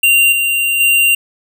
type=tone with level steps; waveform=square; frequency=2774 Hz; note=F7; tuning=12 cents flat; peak=-8 / -13 / -9 dBFS; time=0.03-1.15 s; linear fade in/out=5 ms; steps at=0.32 / 0.8 s; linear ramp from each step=5 ms; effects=none